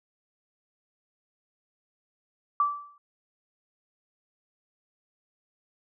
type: tone with exponential decay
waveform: sine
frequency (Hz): 1162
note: D6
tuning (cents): -19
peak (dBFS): -18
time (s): 2.6-2.98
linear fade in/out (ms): 2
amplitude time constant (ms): 82
effects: none